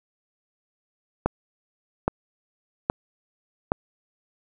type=click train; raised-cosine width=1 ms; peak=-6 dBFS; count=4; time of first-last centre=1.26-3.719 s; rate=1.22 Hz; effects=none